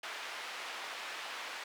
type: band-pass noise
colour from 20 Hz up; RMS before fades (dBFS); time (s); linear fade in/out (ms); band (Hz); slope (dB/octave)
white; -43; 0.03-1.64; 5; 630 to 2700; 12
effects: none